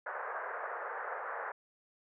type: band-pass noise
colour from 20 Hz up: white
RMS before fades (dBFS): -40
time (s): 0.06-1.52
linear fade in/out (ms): 5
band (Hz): 450 to 1700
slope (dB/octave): 48
effects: none